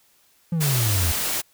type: exponential sweep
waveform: triangle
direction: down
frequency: 174.61 to 78.1 Hz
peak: -18 dBFS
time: 0.52-1.12 s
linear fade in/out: 5 ms
type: noise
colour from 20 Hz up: white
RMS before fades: -25 dBFS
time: 0.6-1.42 s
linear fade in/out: 20 ms
effects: white hiss -60 dBFS RMS until 1.53 s